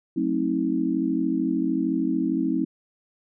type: chord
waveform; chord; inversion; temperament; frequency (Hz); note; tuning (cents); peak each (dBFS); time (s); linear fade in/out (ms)
sine; F# diminished seventh; none; just; 185 / 222 / 266.4 / 319.7; F#3 / A3 / C4 / Eb4; 0 / +16 / +31 / +47; -30 / -30 / -25 / -25; 0.16-2.65; 10
effects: none